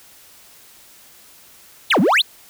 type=exponential two-way sweep; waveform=triangle; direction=down then up; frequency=4435 to 164.81 to 4435 Hz; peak=-10 dBFS; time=1.9-2.22 s; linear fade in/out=10 ms; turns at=2 s; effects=white hiss -47 dBFS RMS until 2.49 s